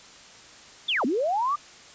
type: linear two-way sweep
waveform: sine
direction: down then up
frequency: 3665 to 219.8 to 1214 Hz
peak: -22 dBFS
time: 0.88-1.56 s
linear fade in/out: 10 ms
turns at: 1.05 s
effects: white hiss -48 dBFS RMS until 1.94 s + resampled to 16000 Hz